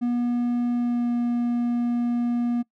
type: tone with pitch glide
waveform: triangle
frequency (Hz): 241.4 to 239.5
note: B3 to A#3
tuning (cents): -39 to +47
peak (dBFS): -19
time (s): 0.01-2.63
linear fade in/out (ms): 20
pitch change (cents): -14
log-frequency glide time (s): 0.74-1.12
effects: noise-tail reverb RT60 0.1 s tail -22 dB re dry